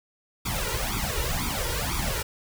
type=noise with flanger; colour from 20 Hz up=pink; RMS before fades=-28 dBFS; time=0.45-2.23 s; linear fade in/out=10 ms; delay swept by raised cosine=0.84 to 2.14 ms; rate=2 Hz; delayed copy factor=+0.95; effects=none